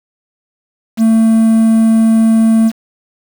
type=tone with quantisation; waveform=triangle; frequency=223.8 Hz; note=A3; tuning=30 cents sharp; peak=-4 dBFS; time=0.97-2.72 s; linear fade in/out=50 ms; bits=5; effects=none